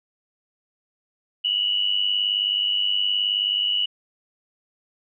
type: tone pair together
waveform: sine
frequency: 2861 / 2960 Hz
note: F7 / F#7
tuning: +41 / 0 cents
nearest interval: minor second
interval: 59 cents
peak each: -25 / -21 dBFS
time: 1.44-3.86 s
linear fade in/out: 10 ms
effects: none